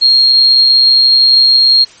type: tone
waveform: sine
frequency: 4244 Hz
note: C8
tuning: 24 cents sharp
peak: -4 dBFS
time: 0.01-1.85 s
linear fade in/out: 20 ms
effects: white hiss -39 dBFS RMS until 2 s + MP3 32 kbps